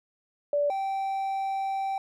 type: tone pair in turn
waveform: sine / triangle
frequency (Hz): 580 / 778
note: D5 / G5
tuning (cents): -22 / -13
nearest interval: perfect fourth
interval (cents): 509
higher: second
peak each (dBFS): -22 / -25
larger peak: first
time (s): 0.53-0.7 / 0.7-1.98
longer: second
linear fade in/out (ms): 2
effects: none